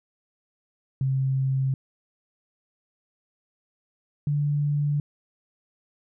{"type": "tone pair in turn", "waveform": "sine", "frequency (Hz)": [133.5, 145.9], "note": ["C3", "D3"], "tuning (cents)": [35, -11], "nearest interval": "major second", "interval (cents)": 154, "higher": "second", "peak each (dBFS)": [-21, -21], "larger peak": "neither", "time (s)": [[1.01, 1.74], [4.27, 5]], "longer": "neither", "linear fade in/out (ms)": 2, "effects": []}